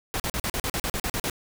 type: noise bursts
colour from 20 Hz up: pink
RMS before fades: -28 dBFS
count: 12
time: 0.14-1.298 s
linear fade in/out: 0 ms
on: 58 ms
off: 42 ms
effects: none